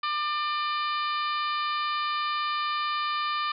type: harmonic tone with a mistuned harmonic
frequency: 597 Hz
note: D5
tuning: 28 cents sharp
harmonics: 2 / 3 / 4 / 5 / 6 / 7 / 8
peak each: -27 / -37 / -37 / -38 / -39 / -42 / -42 dBFS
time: 0.03-3.52 s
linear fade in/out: 5 ms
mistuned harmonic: 6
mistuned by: +24 cents
effects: none